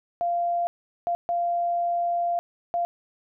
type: tone bursts at uneven times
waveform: sine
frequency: 693 Hz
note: F5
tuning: 14 cents flat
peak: -22 dBFS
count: 4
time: 0.21-0.67 / 1.07-1.15 / 1.29-2.39 / 2.74-2.85 s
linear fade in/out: 0 ms
effects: none